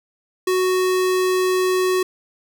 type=tone; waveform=square; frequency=370 Hz; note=F#4; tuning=in tune; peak=-17 dBFS; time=0.47-2.03 s; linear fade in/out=5 ms; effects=none